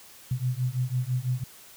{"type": "beating tone pair", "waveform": "sine", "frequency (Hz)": [123.47, 129.47], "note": ["B2", "C3"], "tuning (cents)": [0, -18], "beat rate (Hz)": 6, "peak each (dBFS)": -28, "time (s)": [0.31, 1.44], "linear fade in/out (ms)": 5, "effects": ["white hiss -50 dBFS RMS until 1.76 s"]}